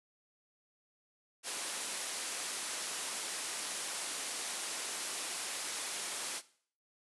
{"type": "low-pass noise", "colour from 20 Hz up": "white", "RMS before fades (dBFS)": -40, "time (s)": [1.43, 6.42], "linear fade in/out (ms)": 50, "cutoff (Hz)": 11000, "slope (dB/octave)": 96, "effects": ["noise-tail reverb RT60 0.5 s tail -17 dB re dry", "high-pass 300 Hz 12 dB/octave"]}